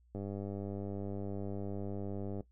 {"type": "click train", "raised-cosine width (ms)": 2, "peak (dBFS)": -28, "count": 226, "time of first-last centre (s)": [0.15, 2.407], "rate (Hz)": 99.7, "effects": ["noise-tail reverb RT60 0.1 s tail -17 dB re dry", "added 60 Hz sine -63 dBFS peak until 2.51 s"]}